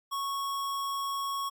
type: tone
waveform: square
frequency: 1105 Hz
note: C#6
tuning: 6 cents flat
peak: -31 dBFS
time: 0.11-1.5 s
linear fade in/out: 20 ms
effects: MP3 96 kbps